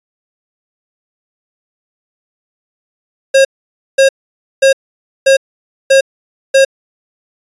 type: tone bursts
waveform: square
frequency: 540 Hz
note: C#5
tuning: 45 cents flat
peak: -5 dBFS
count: 6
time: 3.34-6.65 s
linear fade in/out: 10 ms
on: 110 ms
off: 530 ms
effects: resampled to 22050 Hz

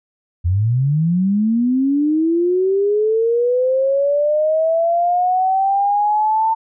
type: linear sweep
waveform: sine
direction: up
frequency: 82.41 to 899 Hz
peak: -13 dBFS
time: 0.44-6.55 s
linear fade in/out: 20 ms
effects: none

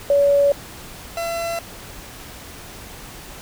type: tone pair in turn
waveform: sine / 40% pulse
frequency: 567 / 674.3 Hz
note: C#5 / E5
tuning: +39 / +39 cents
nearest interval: minor third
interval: 300 cents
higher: second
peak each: -12 / -22 dBFS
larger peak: first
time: 0.1-0.52 / 1.17-1.59 s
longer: neither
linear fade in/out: 2 ms
effects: pink hiss -38 dBFS RMS until 3.41 s

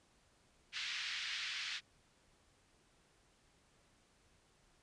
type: band-pass noise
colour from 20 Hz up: pink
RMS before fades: -42 dBFS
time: 0.72-1.81 s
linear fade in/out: 50 ms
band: 1800 to 4800 Hz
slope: 24 dB/octave
effects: pink hiss -71 dBFS RMS until 4.82 s + resampled to 22050 Hz

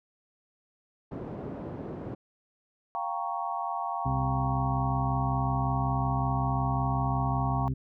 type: band-pass noise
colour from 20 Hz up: pink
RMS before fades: -38 dBFS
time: 1.11-2.15 s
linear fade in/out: 10 ms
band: 120 to 550 Hz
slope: 12 dB/octave
type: chord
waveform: sine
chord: G half-diminished seventh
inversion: third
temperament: equal with one note detuned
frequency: 700.5 / 784 / 932.3 / 1108.7 Hz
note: F5 / G5 / Bb5 / Db6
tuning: +5 / 0 / 0 / 0 cents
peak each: -35 dBFS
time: 2.95-7.68 s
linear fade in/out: 0 ms
type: harmonic tone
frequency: 65.41 Hz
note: C2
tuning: in tune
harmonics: 1 / 2 / 3 / 4 / 6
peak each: -34 / -28 / -43 / -35 / -46 dBFS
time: 4.05-7.74 s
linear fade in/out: 10 ms
effects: none

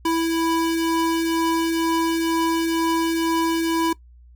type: tone pair together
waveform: square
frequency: 329.6 / 986.7 Hz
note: E4 / B5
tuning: 0 / -2 cents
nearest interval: octave + perfect fifth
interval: 1898 cents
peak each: -20 / -30 dBFS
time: 0.05-3.93 s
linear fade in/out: 5 ms
effects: noise-tail reverb RT60 0.1 s tail -20 dB re dry + added 60 Hz sine -45 dBFS peak until 4.35 s

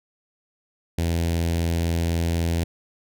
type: tone with notch filter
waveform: sawtooth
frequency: 83.9 Hz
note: E2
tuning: 31 cents sharp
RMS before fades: -23 dBFS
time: 0.98-2.64 s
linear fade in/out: 5 ms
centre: 1200 Hz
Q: 1
effects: none

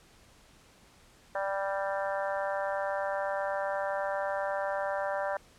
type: harmonic tone with a mistuned harmonic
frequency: 196 Hz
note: G3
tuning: in tune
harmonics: 3 / 4 / 5 / 6 / 7 / 8 / 9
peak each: -32 / -36 / -38 / -44 / -42 / -40 / -43 dBFS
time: 1.35-5.37 s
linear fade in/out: 2 ms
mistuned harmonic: 9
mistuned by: +20 cents
effects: pink hiss -59 dBFS RMS until 5.58 s + low-pass 10000 Hz 12 dB/octave

